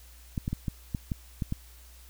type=clicks; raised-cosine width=5 ms; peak=-17 dBFS; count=8; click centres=0.378 / 0.479 / 0.53 / 0.682 / 0.948 / 1.118 / 1.422 / 1.524 s; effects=added 60 Hz sine -50 dBFS peak until 2.09 s + white hiss -56 dBFS RMS until 2.09 s